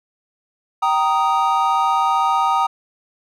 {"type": "chord", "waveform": "triangle", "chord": "Eb major", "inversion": "first", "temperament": "just", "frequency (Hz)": [777.8, 933.4, 1244.5], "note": ["G5", "Bb5", "Eb6"], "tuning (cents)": [-14, 2, 0], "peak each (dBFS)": [-18, -17, -17], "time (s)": [0.82, 2.67], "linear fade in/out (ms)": 10, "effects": []}